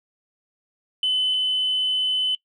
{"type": "tone pair in turn", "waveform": "sine", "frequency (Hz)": [3025, 3025], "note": ["F#7", "F#7"], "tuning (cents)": [38, 38], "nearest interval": "unison", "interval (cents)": 0, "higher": "neither", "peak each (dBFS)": [-17, -18], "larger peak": "first", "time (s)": [[1.03, 1.34], [1.34, 2.35]], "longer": "second", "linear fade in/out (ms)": 2, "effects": ["noise-tail reverb RT60 0.1 s tail -22 dB re dry", "tanh soft clip ceiling -15 dBFS"]}